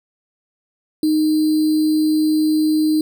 sine tone with sample-and-hold, 309.4 Hz, D#4, 10 cents flat, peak -13 dBFS, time 1.03-3.01 s, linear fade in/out 2 ms, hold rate 4410 Hz, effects none

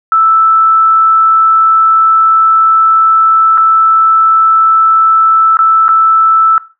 sine tone with dropouts, 1318.5 Hz, E6, in tune, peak -4 dBFS, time 0.12-6.58 s, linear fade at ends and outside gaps 1 ms, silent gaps 3.575-3.579 / 5.57-5.59 / 5.882-5.89 s, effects noise-tail reverb RT60 0.3 s tail -17 dB re dry

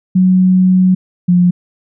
sine tone pair in turn, 185 / 177.68 Hz, F#3 / F3, 0 / +30 cents, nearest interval minor second, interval 70 cents, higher first, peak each -6 dBFS, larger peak neither, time 0.15-0.95 / 1.28-1.51 s, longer first, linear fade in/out 10 ms, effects none

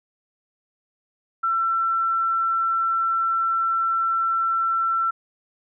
sine tone, 1345 Hz, E6, 34 cents sharp, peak -19 dBFS, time 1.43-5.11 s, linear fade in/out 10 ms, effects none

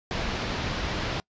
pink low-pass noise, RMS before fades -30 dBFS, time 0.11-1.2 s, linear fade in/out 0 ms, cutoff 5000 Hz, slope 24 dB/octave, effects noise-tail reverb RT60 0.1 s tail -26 dB re dry + resampled to 16000 Hz

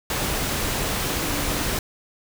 sine tone in noise, 289.2 Hz, D4, 27 cents flat, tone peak -34 dBFS, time 1.06-1.63 s, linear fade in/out 2 ms, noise pink, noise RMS -25 dBFS, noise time 0.1-1.79 s, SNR -12 dB, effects none

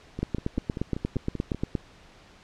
two click trains, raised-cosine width 3 ms, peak -13 / -19 dBFS, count 14 / 8, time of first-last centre 0.23-1.752 / 0.19-1.547 s, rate 8.54 / 5.16 Hz, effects pink hiss -53 dBFS RMS until 2.43 s + low-pass 5000 Hz 12 dB/octave

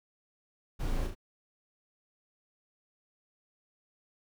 brown noise with echo, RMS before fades -34 dBFS, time 0.79-1.08 s, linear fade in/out 20 ms, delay 36 ms, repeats 2, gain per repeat -4 dB, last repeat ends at 1.152 s, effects none

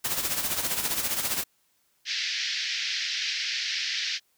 white noise with tremolo, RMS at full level -26 dBFS, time 0.04-1.44 s, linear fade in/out 10 ms, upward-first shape sine, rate 15 Hz, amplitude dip 60%
white band-pass noise, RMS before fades -30 dBFS, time 2.05-4.2 s, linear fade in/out 50 ms, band 1700 to 5500 Hz, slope 48 dB/octave
effects white hiss -69 dBFS RMS until 4.37 s

